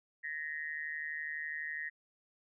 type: tone with amplitude modulation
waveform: sine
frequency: 1864.7 Hz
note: A#6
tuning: in tune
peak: -33 dBFS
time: 0.23-1.9 s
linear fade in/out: 20 ms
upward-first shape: sine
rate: 152 Hz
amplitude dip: 90%
effects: none